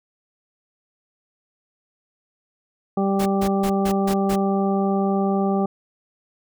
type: harmonic tone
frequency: 196 Hz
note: G3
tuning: in tune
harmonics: 1 / 2 / 3 / 4 / 6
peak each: -20 / -24 / -29 / -26 / -33 dBFS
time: 2.97-5.66 s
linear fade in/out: 5 ms
type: noise bursts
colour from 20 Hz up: pink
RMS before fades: -30 dBFS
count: 6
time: 3.19-4.36 s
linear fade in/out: 10 ms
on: 70 ms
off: 150 ms
effects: none